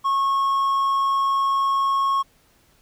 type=tone; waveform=triangle; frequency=1094 Hz; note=C#6; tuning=23 cents flat; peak=-16 dBFS; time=0.04-2.23 s; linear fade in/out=20 ms; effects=pink hiss -59 dBFS RMS until 2.81 s